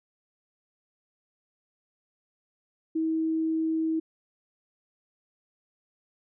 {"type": "tone", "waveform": "sine", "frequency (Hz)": 320.8, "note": "E4", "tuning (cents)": -47, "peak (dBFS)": -24, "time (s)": [2.95, 4], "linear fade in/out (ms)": 10, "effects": []}